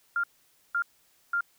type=tone bursts; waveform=sine; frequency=1396.9 Hz; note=F6; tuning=in tune; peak=-24 dBFS; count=3; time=0.16-1.408 s; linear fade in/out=2 ms; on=76 ms; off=510 ms; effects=white hiss -65 dBFS RMS until 1.58 s